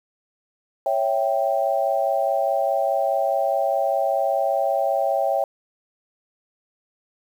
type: chord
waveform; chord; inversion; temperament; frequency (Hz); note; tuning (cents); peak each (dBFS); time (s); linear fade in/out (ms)
sine; C# diminished; none; equal; 554.4 / 659.3 / 784; C#5 / E5 / G5; 0 / 0 / 0; -23 / -23 / -23; 0.86-5.44; 2
effects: 8-bit